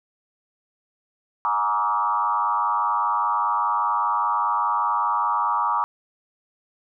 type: tone with frequency modulation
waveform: sine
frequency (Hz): 1053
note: C6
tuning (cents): +11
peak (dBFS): -19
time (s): 1.45-5.84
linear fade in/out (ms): 0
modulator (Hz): 105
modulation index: 2
effects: none